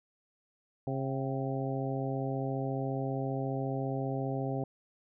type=harmonic tone with a mistuned harmonic; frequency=134.7 Hz; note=C#3; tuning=49 cents flat; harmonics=1 / 2 / 3 / 4 / 5 / 6; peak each=-34 / -37 / -39 / -40 / -41 / -42 dBFS; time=0.87-4.64 s; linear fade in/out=2 ms; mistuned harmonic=6; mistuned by=-64 cents; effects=none